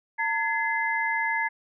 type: tone cluster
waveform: sine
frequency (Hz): 905 / 1694 / 2059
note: A5 / G#6 / C7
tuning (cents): +48 / +34 / -28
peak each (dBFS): -28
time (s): 0.18-1.49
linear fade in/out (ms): 20
effects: none